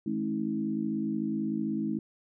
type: harmonic tone with a mistuned harmonic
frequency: 53.4 Hz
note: G#1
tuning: 49 cents sharp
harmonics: 3 / 4 / 5 / 6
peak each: -40 / -31 / -35 / -33 dBFS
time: 0.06-1.99 s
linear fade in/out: 5 ms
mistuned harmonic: 5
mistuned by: +17 cents
effects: none